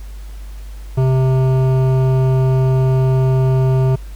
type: tone with hard clipping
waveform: sine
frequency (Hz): 130.81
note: C3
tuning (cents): 0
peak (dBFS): -13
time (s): 0.97-3.96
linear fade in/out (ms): 10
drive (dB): 13
effects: added 50 Hz sine -28 dBFS peak until 4.15 s + pink hiss -46 dBFS RMS until 4.15 s